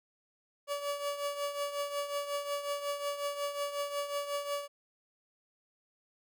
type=tone with tremolo; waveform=30% pulse; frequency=573 Hz; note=D5; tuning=43 cents flat; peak=-28 dBFS; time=0.67-4.68 s; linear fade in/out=50 ms; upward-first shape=triangle; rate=5.5 Hz; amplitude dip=70%; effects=none